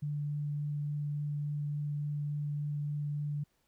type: tone with vibrato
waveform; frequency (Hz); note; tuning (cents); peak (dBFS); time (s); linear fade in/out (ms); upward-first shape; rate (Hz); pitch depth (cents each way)
sine; 146.83; D3; 0; -32; 0.02-3.44; 10; triangle; 3.5; 8
effects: pink hiss -75 dBFS RMS until 3.67 s